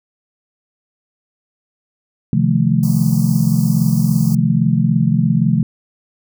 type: chord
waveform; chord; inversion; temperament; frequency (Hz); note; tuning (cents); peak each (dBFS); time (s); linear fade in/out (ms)
sine; F dominant seventh; second; just; 130.96 / 157.15 / 174.61 / 218.3; C3 / Eb3 / F3 / A3; +2 / +18 / 0 / -13; -17; 2.33-5.63; 2
type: band-stop noise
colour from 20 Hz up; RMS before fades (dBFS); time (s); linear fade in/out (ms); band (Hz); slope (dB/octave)
white; -32; 2.83-4.35; 2; 1200 to 4500; 96
effects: none